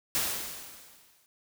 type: noise with exponential decay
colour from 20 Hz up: white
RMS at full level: -27 dBFS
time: 0.15-1.26 s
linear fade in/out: 0 ms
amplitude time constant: 240 ms
effects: none